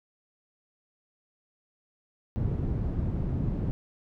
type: low-pass noise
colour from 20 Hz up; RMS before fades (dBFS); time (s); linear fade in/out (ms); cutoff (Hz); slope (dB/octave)
white; -29; 2.36-3.71; 0; 150; 12
effects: none